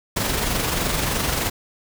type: noise with amplitude modulation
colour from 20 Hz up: pink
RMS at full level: -21 dBFS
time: 0.16-1.5 s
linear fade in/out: 10 ms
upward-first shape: sine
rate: 23.2 Hz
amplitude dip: 40%
effects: none